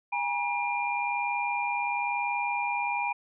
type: tone cluster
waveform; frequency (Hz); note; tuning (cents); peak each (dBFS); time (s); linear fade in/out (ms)
sine; 817 / 958 / 2397; G#5 / A#5 / D7; -29 / +47 / +35; -31; 0.12-3.13; 10
effects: none

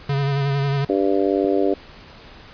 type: tone with vibrato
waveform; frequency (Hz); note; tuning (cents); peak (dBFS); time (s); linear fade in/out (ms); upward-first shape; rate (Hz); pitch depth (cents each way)
square; 139.5; C#3; +11; -19; 0.09-0.85; 5; sine; 11; 33
type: harmonic tone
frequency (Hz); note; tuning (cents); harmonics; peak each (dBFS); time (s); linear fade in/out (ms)
98; G2; 0; 3 / 4 / 5 / 6 / 7; -21 / -20 / -24 / -25 / -28; 0.89-1.74; 5
type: click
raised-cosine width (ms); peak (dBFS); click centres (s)
3; -22; 1.445
effects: pink hiss -43 dBFS RMS until 2.53 s + resampled to 11025 Hz

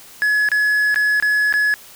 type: tone with dropouts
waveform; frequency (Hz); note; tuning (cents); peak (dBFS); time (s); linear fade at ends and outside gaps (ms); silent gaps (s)
triangle; 1696; G#6; +36; -12; 0.22-1.74; 0; 0.488-0.517 / 0.944-0.959 / 1.2-1.225 / 1.526-1.539
effects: white hiss -42 dBFS RMS until 1.95 s

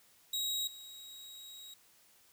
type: tone with level steps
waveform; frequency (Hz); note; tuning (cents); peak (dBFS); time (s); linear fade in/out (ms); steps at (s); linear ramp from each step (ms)
sawtooth; 3818; A#7; +41; -30 / -45; 0.33-1.74; 5; 0.67; 5
effects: white hiss -65 dBFS RMS until 2.32 s

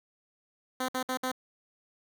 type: tone bursts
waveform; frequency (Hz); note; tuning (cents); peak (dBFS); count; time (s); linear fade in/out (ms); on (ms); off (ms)
10% pulse; 256.8; C4; -32; -21; 4; 0.8-1.317; 5; 85; 59
effects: none

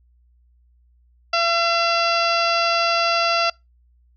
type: harmonic tone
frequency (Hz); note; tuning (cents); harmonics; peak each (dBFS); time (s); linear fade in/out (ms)
678; E5; +49; 1 / 2 / 3 / 4 / 5 / 6 / 7 / 8 / 9; -22 / -21 / -31 / -24 / -32 / -33 / -25 / -35 / -39; 1.33-3.5; 5
effects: noise-tail reverb RT60 0.2 s tail -25 dB re dry + added 60 Hz sine -54 dBFS peak until 4.16 s

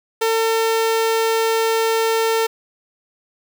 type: tone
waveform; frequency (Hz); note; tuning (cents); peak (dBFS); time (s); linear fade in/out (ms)
sawtooth; 450; A4; +39; -12; 0.21-2.47; 10
effects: 7-bit

